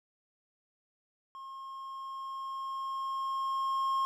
triangle tone with level ramp, 1074 Hz, C6, 45 cents sharp, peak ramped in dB -41 to -25 dBFS, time 1.35-4.05 s, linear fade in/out 0 ms, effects none

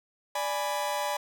40% pulse chord, G# diminished, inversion second, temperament equal, 587.3 / 830.6 / 987.8 Hz, D5 / G#5 / B5, 0 / 0 / 0 cents, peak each -32 dBFS, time 0.35-1.17 s, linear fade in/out 5 ms, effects none

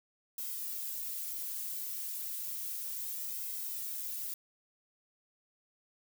violet noise with flanger, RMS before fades -39 dBFS, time 0.38-4.34 s, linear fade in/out 2 ms, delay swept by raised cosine 1.7 to 3.7 ms, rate 0.32 Hz, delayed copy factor -0.85, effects none

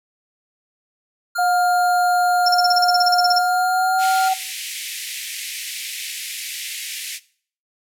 square tone, 1404 Hz, F6, 9 cents sharp, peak -23 dBFS, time 1.35-4.29 s, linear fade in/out 10 ms
sine tone with pitch glide, 718 to 758.5 Hz, F5 to F#5, +48 to +43 cents, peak -16 dBFS, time 1.38-4.34 s, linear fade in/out 10 ms, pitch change +95 cents, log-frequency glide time 3.32-4.05 s
sine tone bursts, 5400 Hz, E8, 41 cents sharp, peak -15 dBFS, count 16, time 2.46-3.386 s, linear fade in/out 5 ms, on 26 ms, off 34 ms
pink band-pass noise, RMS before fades -30 dBFS, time 3.98-7.2 s, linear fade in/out 50 ms, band 2000 to 14000 Hz, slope 48 dB/octave
effects noise-tail reverb RT60 0.5 s tail -19 dB re dry

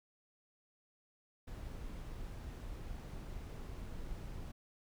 brown noise, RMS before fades -45 dBFS, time 1.47-4.52 s, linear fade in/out 10 ms, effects none

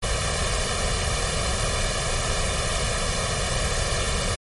pink noise with comb filter, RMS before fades -24 dBFS, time 0.02-4.36 s, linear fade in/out 20 ms, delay 1.7 ms, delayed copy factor +1, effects MP3 48 kbps

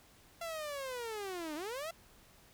sawtooth linear two-way sweep, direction down then up, 683 to 292 to 683 Hz, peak -35 dBFS, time 0.41-1.91 s, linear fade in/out 5 ms, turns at 1.55 s, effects pink hiss -62 dBFS RMS until 2.53 s

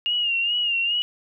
sine tone with vibrato, 2828 Hz, F7, 21 cents sharp, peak -20 dBFS, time 0.06-1.02 s, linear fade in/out 0 ms, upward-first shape sine, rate 2.4 Hz, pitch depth 62 cents each way, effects none

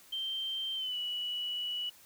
sine tone with pitch glide, 3136 to 2943 Hz, G7 to F#7, 0 to -10 cents, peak -33 dBFS, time 0.12-1.9 s, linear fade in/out 10 ms, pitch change -110 cents, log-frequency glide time 0.75-0.97 s, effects white hiss -58 dBFS RMS until 2.05 s

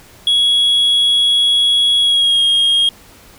sine tone with pitch glide, 3340 to 3252 Hz, G#7 to G#7, +9 to -37 cents, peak -7 dBFS, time 0.27-2.89 s, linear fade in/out 2 ms, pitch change -46 cents, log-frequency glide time 1.99-2.43 s, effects tanh soft clip ceiling -9 dBFS + pink hiss -43 dBFS RMS until 3.38 s

